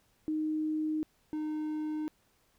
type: tone pair in turn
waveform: sine / triangle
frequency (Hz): 309.9 / 307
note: D#4 / D#4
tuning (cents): -7 / -23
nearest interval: unison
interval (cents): 16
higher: first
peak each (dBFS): -29 / -30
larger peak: first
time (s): 0.28-1.03 / 1.33-2.08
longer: neither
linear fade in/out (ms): 0
effects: pink hiss -70 dBFS RMS until 2.58 s